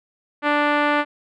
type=tone with low-pass filter; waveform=5% pulse; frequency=293.7 Hz; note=D4; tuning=in tune; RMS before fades=-19 dBFS; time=0.42-1.05 s; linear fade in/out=50 ms; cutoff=1600 Hz; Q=0.81; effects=none